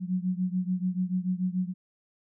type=beating tone pair; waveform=sine; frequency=180.7 / 187.6 Hz; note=F#3 / F#3; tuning=-41 / +24 cents; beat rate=6.9 Hz; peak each=-28 / -30 dBFS; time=0-1.74 s; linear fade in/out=50 ms; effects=none